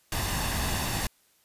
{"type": "noise with comb filter", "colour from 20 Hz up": "pink", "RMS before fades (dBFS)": -29, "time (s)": [0.12, 1.07], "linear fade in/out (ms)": 2, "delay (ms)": 1.1, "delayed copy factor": 0.5, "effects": ["white hiss -65 dBFS RMS until 1.44 s", "resampled to 32000 Hz"]}